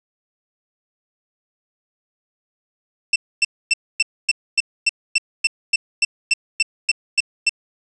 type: tone bursts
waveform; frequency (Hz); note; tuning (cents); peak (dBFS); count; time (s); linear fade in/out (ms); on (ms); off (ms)
sawtooth; 2680; E7; +28; -9; 16; 3.13-7.494; 5; 29; 260
effects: resampled to 22050 Hz + 7-bit